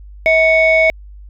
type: tone pair together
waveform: sine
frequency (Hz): 643 / 2221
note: E5 / C#7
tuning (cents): -43 / +3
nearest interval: octave + major sixth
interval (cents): 2146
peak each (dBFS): -10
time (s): 0.26-0.9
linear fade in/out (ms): 0
effects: tanh soft clip ceiling -3 dBFS + added 50 Hz sine -33 dBFS peak until 1.29 s